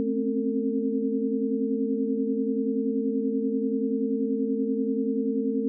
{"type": "tone cluster", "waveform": "sine", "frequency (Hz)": [218.3, 259.2, 269.6, 452.6], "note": ["A3", "C4", "C#4", "A4"], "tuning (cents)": [-13, -16, -48, 49], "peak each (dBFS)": -29, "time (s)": [0, 5.68], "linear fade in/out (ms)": 0, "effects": []}